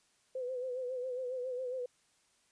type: tone with vibrato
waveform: sine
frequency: 506 Hz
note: B4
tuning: 42 cents sharp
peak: -35 dBFS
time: 0.35-1.86 s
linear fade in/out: 5 ms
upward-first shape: sine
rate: 7.3 Hz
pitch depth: 59 cents each way
effects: white hiss -71 dBFS RMS until 2.51 s + resampled to 22050 Hz